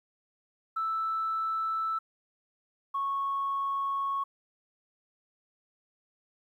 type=tone pair in turn; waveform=sine; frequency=1318.5 / 1103 Hz; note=E6 / C#6; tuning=0 / -9 cents; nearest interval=minor third; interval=309 cents; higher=first; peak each=-27 / -27 dBFS; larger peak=neither; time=0.76-1.99 / 2.94-4.24 s; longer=second; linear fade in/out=10 ms; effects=tanh soft clip ceiling -23 dBFS + 11-bit